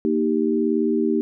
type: chord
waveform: sine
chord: Eb major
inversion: second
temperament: equal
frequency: 233.1 / 311.1 / 392 Hz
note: Bb3 / Eb4 / G4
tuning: 0 / 0 / 0 cents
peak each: -22 dBFS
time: 0.05-1.21 s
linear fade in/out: 0 ms
effects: none